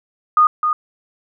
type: tone with echo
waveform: sine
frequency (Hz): 1230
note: D#6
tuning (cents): -20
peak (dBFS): -8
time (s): 0.37-0.47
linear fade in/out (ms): 2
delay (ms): 260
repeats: 1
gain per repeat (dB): -6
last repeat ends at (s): 0.73
effects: none